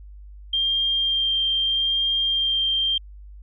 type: tone with vibrato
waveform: sine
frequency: 3186 Hz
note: G7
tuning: 27 cents sharp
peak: -19 dBFS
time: 0.53-2.98 s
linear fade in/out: 5 ms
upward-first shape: sine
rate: 0.79 Hz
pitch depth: 9 cents each way
effects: added 50 Hz sine -39 dBFS peak until 3.42 s